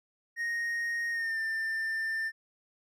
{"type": "tone with pitch glide", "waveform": "triangle", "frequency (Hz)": [1864.7, 1789.8], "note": ["A#6", "A6"], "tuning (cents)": [0, 29], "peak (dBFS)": -28, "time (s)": [0.36, 2.32], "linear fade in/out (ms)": 50, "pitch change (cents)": -71, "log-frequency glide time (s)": [1.11, 1.38], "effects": []}